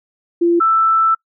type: tone pair in turn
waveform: sine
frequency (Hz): 342.6 / 1324.5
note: F4 / E6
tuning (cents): -33 / +8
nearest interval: octave + major seventh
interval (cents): 2341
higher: second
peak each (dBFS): -10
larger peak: neither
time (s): 0.41-0.6 / 0.6-1.15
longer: second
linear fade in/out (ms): 10
effects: noise-tail reverb RT60 0.1 s tail -25 dB re dry